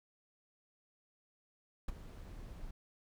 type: noise with ADSR envelope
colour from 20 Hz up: brown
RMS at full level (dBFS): -35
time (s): 1.88-2.71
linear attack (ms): 6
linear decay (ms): 18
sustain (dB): -13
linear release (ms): 5
effects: none